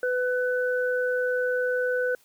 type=tone pair together; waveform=sine; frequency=500 / 1498.3 Hz; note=B4 / F#6; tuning=+21 / +21 cents; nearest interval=octave + perfect fifth; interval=1900 cents; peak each=-24 / -28 dBFS; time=0.03-2.15 s; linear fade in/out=2 ms; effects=white hiss -61 dBFS RMS until 2.24 s